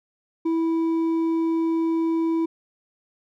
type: tone with hard clipping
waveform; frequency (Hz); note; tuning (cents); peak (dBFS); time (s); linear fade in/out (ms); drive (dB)
sine; 328; E4; -9; -21; 0.45-2.46; 10; 4
effects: none